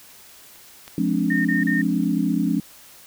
clicks, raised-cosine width 0.2 ms, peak -31 / -22 dBFS, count 2, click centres 0.558 / 0.879 s
sine chord, D half-diminished seventh, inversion first, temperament just, 176.2 / 211.4 / 264.3 / 293.7 Hz, F3 / Ab3 / C4 / D4, +16 / +31 / +18 / 0 cents, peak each -24 dBFS, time 0.98-2.6 s, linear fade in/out 2 ms
sine tone bursts, 1831 Hz, A#6, 32 cents flat, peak -22 dBFS, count 3, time 1.3-1.818 s, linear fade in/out 5 ms, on 150 ms, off 34 ms
effects white hiss -47 dBFS RMS until 3.06 s

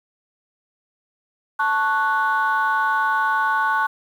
sine chord, F# minor, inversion first, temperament equal, 880 / 1108.7 / 1480 Hz, A5 / C#6 / F#6, 0 / 0 / 0 cents, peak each -21 / -21 / -20 dBFS, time 1.59-3.87 s, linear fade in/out 10 ms, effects tanh soft clip ceiling -11 dBFS + 8-bit

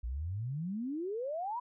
sine exponential sweep, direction up, 55 to 1006 Hz, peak -34 dBFS, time 0.03-1.6 s, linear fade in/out 10 ms, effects none

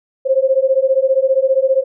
sine beating tone pair, 523.3 / 538.3 Hz, C5 / C5, 0 / +49 cents, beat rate 15 Hz, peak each -14 dBFS, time 0.25-1.84 s, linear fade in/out 20 ms, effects none

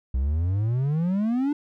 triangle exponential sweep, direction up, 61.7 to 299.9 Hz, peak -19 dBFS, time 0.14-1.53 s, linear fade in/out 5 ms, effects none

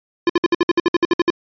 square tone bursts, 345.5 Hz, F4, 19 cents flat, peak -12 dBFS, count 13, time 0.27-1.303 s, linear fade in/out 2 ms, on 25 ms, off 59 ms, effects resampled to 11025 Hz

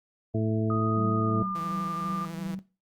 harmonic tone, 110 Hz, A2, in tune, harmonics 1 / 2 / 3 / 4 / 6, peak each -27 / -30 / -32 / -33 / -35 dBFS, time 0.34-1.43 s, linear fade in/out 10 ms
sine tone with pitch glide, 1244 to 1194.7 Hz, D#6 to D6, -1 to +29 cents, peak -30 dBFS, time 0.7-2.25 s, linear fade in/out 2 ms, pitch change -70 cents, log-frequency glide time 1.14-1.57 s
sine tone with tremolo, 189.9 Hz, F#3, 45 cents sharp, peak -30 dBFS, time 0.97-2.59 s, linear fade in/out 0 ms, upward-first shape triangle, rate 2.8 Hz, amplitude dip 75%
sawtooth tone with vibrato, 164.81 Hz, E3, in tune, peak -33 dBFS, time 1.55-2.55 s, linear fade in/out 5 ms, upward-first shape square, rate 12 Hz, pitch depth 27 cents each way
effects noise-tail reverb RT60 0.3 s tail -17 dB re dry + Opus 32 kbps

